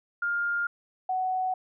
sine tone pair in turn, 1407 / 745.3 Hz, F6 / F#5, +12 / +12 cents, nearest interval major seventh, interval 1100 cents, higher first, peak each -25 dBFS, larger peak neither, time 0.22-0.67 / 1.09-1.54 s, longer neither, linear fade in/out 5 ms, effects none

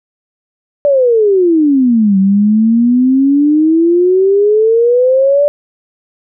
sine exponential two-way sweep, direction down then up, 587.3 to 190.1 to 587.3 Hz, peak -6 dBFS, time 0.85-5.48 s, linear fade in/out 0 ms, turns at 2.18 s, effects none

